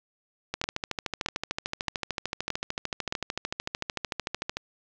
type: two click trains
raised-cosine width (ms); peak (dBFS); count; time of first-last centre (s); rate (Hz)
0.2; -10 / -12; 5 / 55; 0.64-3.124 / 0.54-4.57; 1.61 / 13.4
effects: low-pass 7000 Hz 12 dB/octave + 8-bit